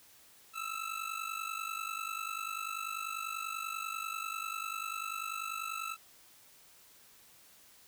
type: ring-modulated tone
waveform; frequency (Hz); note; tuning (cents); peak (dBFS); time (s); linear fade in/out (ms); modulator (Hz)
25% pulse; 1318.5; E6; 0; -30; 0.53-5.97; 50; 25.1
effects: white hiss -60 dBFS RMS until 7.87 s